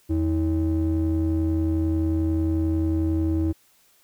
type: ring-modulated tone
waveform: triangle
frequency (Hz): 118.8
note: A#2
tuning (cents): +33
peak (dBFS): -15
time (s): 0.09-3.53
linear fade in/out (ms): 20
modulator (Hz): 202
effects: white hiss -60 dBFS RMS until 4.03 s